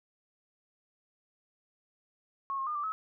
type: tone with pitch steps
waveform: sine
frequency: 1094 / 1074 / 1214 / 1173 / 1288 Hz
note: C#6 / C6 / D#6 / D6 / E6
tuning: -23 / +45 / -43 / -2 / -41 cents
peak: -31 dBFS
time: 2.5-2.92 s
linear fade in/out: 0 ms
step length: 84 ms
effects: none